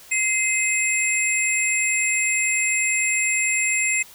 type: tone cluster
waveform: sine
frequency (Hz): 2079 / 2557 / 7410 / 10470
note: C7 / D#7 / A#8 / E9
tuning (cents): -12 / +47 / -11 / -13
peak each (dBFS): -23 / -24 / -23 / -31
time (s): 0.11-4.03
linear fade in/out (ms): 10
effects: white hiss -46 dBFS RMS until 4.14 s